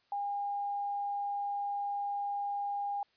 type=tone; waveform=sine; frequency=810 Hz; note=G#5; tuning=43 cents flat; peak=-32 dBFS; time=0.12-3.03 s; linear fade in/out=2 ms; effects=white hiss -71 dBFS RMS until 3.16 s + resampled to 11025 Hz